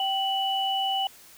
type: tone pair together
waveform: sine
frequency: 776.3 / 2960 Hz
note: G5 / F#7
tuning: -17 / 0 cents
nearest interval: octave + major seventh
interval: 2317 cents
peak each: -26 / -27 dBFS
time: 0-1.07 s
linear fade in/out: 2 ms
effects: white hiss -51 dBFS RMS until 1.37 s